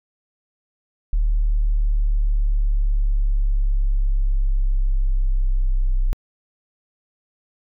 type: exponential sweep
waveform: sine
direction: down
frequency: 37.66 to 31.77 Hz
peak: -14 dBFS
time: 1.13-6.13 s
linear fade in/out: 0 ms
effects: tanh soft clip ceiling -11 dBFS